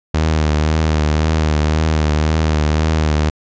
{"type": "tone with vibrato", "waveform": "sawtooth", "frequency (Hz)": 77.4, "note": "D#2", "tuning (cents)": -9, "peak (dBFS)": -9, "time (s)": [0.14, 3.3], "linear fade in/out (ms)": 5, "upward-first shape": "triangle", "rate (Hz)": 1.9, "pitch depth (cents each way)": 48, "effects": ["resampled to 16000 Hz"]}